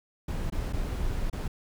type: noise with dropouts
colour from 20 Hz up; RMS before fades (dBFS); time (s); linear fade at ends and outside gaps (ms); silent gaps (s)
brown; -30; 0.28-1.48; 5; 0.501-0.522 / 0.727-0.732 / 1.299-1.328
effects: none